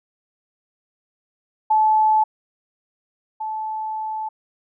sine tone pair in turn, 866 / 870.2 Hz, A5 / A5, -28 / -19 cents, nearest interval unison, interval 9 cents, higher second, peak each -13 / -24 dBFS, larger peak first, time 1.7-2.24 / 3.4-4.29 s, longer second, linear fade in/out 10 ms, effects none

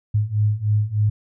sine beating tone pair, 103.83 / 107.13 Hz, G#2 / A2, 0 / -46 cents, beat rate 3.3 Hz, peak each -21 / -19 dBFS, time 0.14-1.1 s, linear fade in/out 10 ms, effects none

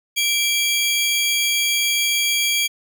sawtooth tone pair together, 2339 / 3276 Hz, D7 / G#7, -8 / -24 cents, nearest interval tritone, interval 584 cents, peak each -17 dBFS, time 0.16-2.68 s, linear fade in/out 20 ms, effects none

